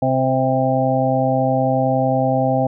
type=harmonic tone with a mistuned harmonic; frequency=130.81 Hz; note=C3; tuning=in tune; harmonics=1 / 2 / 4 / 5 / 6; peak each=-21 / -21 / -21 / -21 / -21 dBFS; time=0.02-2.67 s; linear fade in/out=5 ms; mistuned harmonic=6; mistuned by=+18 cents; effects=none